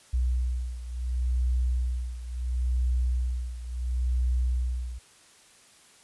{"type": "beating tone pair", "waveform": "sine", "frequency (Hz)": [61.74, 62.46], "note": ["B1", "B1"], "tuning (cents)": [0, 20], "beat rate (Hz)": 0.72, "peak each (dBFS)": [-26, -30], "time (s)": [0.13, 4.99], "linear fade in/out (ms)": 10, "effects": ["white hiss -56 dBFS RMS until 6.03 s", "resampled to 24000 Hz"]}